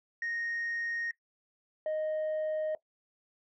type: tone pair in turn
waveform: sine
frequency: 1861 / 621 Hz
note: A#6 / D#5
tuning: -3 / -3 cents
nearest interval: octave + perfect fifth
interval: 1900 cents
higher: first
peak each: -31 / -27 dBFS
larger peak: second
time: 0.22-1.11 / 1.86-2.75 s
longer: neither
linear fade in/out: 2 ms
effects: noise-tail reverb RT60 0.1 s tail -18 dB re dry + tanh soft clip ceiling -29 dBFS